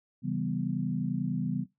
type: chord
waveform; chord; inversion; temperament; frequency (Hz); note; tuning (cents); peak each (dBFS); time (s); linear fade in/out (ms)
sine; C# half-diminished seventh; none; equal with one note detuned; 135.74 / 164.81 / 196 / 246.9; C#3 / E3 / G3 / B3; -36 / 0 / 0 / 0; -34; 0.22-1.66; 50
effects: noise-tail reverb RT60 0.2 s tail -18 dB re dry